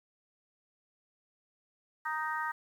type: harmonic tone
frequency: 311.1 Hz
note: D#4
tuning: in tune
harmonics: 3 / 4 / 5 / 6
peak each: -36 / -37 / -38 / -39 dBFS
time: 2.05-2.52 s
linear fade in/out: 10 ms
effects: 10-bit